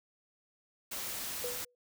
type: noise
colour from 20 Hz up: white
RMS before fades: -39 dBFS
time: 0.91-1.65 s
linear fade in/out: 10 ms
type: tone with exponential decay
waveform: sine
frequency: 490.1 Hz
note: B4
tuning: 13 cents flat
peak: -33 dBFS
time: 1.44-1.75 s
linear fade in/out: 2 ms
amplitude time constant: 66 ms
effects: none